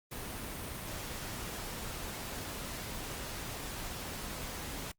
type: noise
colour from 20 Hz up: pink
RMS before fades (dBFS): -41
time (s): 0.11-4.92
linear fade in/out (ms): 10
effects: noise-tail reverb RT60 0.1 s tail -26 dB re dry + Opus 32 kbps